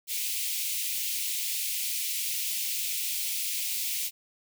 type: high-pass noise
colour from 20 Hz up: white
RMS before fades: -31 dBFS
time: 0.07-4.11 s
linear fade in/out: 50 ms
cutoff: 2200 Hz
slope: 48 dB/octave
effects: none